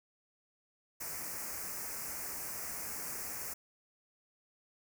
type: band-stop noise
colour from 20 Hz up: white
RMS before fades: -41 dBFS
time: 1-3.54 s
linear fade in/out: 10 ms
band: 2400 to 5100 Hz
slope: 48 dB/octave
effects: none